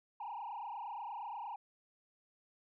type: tone with frequency modulation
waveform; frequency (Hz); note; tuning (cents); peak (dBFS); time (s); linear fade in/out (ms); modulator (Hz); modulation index
sine; 881; A5; +2; -39; 0.2-1.56; 5; 28.5; 3
effects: tanh soft clip ceiling -38 dBFS